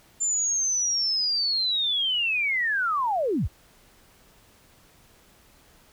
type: linear sweep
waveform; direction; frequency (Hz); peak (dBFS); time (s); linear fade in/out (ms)
sine; down; 7240 to 30.38; -22; 0.2-3.48; 20
effects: pink hiss -57 dBFS RMS until 5.92 s